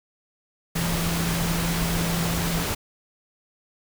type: tone in noise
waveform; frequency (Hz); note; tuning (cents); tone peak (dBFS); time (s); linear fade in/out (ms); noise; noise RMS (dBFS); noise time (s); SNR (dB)
sine; 168.4; E3; +37; -25; 0.75-2.64; 10; pink; -27; 0.75-2.75; -1
effects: none